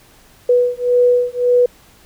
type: beating tone pair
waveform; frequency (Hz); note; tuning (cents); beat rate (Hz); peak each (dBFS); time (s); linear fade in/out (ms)
sine; 490 / 491.8; B4 / B4; -14 / -7; 1.8; -14; 0.49-1.66; 5
effects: pink hiss -48 dBFS RMS until 2.05 s